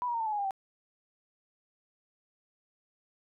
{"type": "tone with pitch steps", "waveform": "sine", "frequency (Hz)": [987.8, 954.2, 921.6, 890.3, 859.9, 830.6, 802.3, 775], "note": ["B5", "A#5", "A#5", "A5", "A5", "G#5", "G5", "G5"], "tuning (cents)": [0, 40, -20, 20, -40, 0, 40, -20], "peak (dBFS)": -29, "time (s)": [0.02, 0.508], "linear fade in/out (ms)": 0, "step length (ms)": 61, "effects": []}